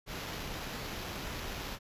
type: noise with sample-and-hold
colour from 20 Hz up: pink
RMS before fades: -40 dBFS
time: 0.06-1.79 s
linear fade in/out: 50 ms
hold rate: 8820 Hz
effects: resampled to 32000 Hz